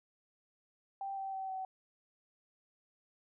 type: tone with pitch steps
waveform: sine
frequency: 784 / 775.4 / 767 / 758.6 Hz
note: G5 / G5 / G5 / F#5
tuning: 0 / -19 / -38 / +43 cents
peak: -37 dBFS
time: 1.01-1.65 s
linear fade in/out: 2 ms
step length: 160 ms
effects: none